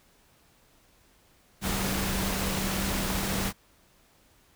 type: tone in noise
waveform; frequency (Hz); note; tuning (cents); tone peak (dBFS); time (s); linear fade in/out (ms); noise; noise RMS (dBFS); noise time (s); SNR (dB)
sine; 193.1; G3; -26; -33; 1.61-3.53; 50; pink; -30; 1.61-3.53; -6
effects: pink hiss -62 dBFS RMS until 4.55 s